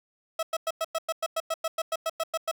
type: tone bursts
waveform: 30% pulse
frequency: 650 Hz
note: E5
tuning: 24 cents flat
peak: -23 dBFS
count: 16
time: 0.39-2.514 s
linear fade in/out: 5 ms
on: 39 ms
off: 100 ms
effects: none